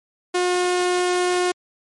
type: tone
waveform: sawtooth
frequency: 359.3 Hz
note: F4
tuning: 49 cents sharp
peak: -14 dBFS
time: 0.34-1.52 s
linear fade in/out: 10 ms
effects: MP3 48 kbps